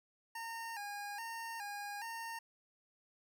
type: tone with vibrato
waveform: 25% pulse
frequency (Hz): 865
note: A5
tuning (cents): -30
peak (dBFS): -38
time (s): 0.35-2.39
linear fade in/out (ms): 5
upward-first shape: square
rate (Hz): 1.2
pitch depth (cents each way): 99
effects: none